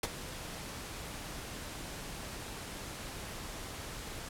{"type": "noise with ADSR envelope", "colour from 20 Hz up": "pink", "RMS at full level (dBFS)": -30, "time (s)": [0.03, 4.29], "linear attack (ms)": 4, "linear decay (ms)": 30, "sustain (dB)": -13, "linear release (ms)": 6, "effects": ["low-pass 12000 Hz 12 dB/octave"]}